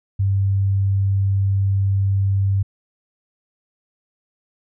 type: tone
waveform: sine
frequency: 98 Hz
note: G2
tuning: in tune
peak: -15 dBFS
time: 0.19-2.63 s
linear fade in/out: 10 ms
effects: none